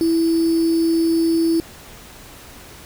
sine tone with sample-and-hold, 329.6 Hz, E4, in tune, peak -14 dBFS, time 0.01-1.6 s, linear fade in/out 0 ms, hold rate 4900 Hz, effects pink hiss -41 dBFS RMS until 2.85 s

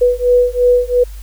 sine beating tone pair, 490.7 / 493.6 Hz, B4 / B4, -11 / -1 cents, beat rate 2.9 Hz, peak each -12 dBFS, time 0.01-1.04 s, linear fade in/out 10 ms, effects added 50 Hz sine -27 dBFS peak until 1.22 s + white hiss -44 dBFS RMS until 1.22 s

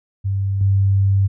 sine tone with level steps, 98 Hz, G2, in tune, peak -17 / -12 dBFS, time 0.24-1.28 s, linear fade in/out 20 ms, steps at 0.61 s, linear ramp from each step 2 ms, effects none

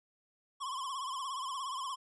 square tone with vibrato, 1067 Hz, C6, 34 cents sharp, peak -37 dBFS, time 0.6-1.96 s, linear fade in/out 20 ms, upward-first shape triangle, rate 17 Hz, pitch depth 120 cents each way, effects resampled to 24000 Hz

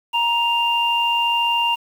sine tone pair together, 940.5 / 2794 Hz, A#5 / F7, +15 / 0 cents, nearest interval octave + perfect fifth, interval 1885 cents, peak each -19 dBFS, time 0.13-1.76 s, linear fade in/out 20 ms, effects 7-bit

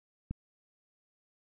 click, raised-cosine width 5 ms, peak -23 dBFS, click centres 0.31 s, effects none

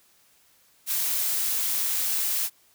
blue noise, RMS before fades -26 dBFS, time 0.86-2.5 s, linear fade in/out 50 ms, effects white hiss -61 dBFS RMS until 2.74 s

